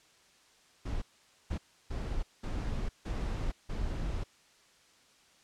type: noise bursts at uneven times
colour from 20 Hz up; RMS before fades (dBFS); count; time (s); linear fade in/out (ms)
brown; -34; 6; 0.85-1.02 / 1.5-1.58 / 1.9-2.23 / 2.43-2.89 / 3.05-3.52 / 3.69-4.24; 10
effects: white hiss -63 dBFS RMS until 5.43 s + low-pass 7000 Hz 12 dB/octave